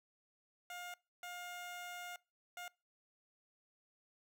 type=tone bursts at uneven times; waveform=15% pulse; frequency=710 Hz; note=F5; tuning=28 cents sharp; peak=-39 dBFS; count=3; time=0.7-0.94 / 1.23-2.16 / 2.57-2.68 s; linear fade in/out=2 ms; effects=noise-tail reverb RT60 0.3 s tail -24 dB re dry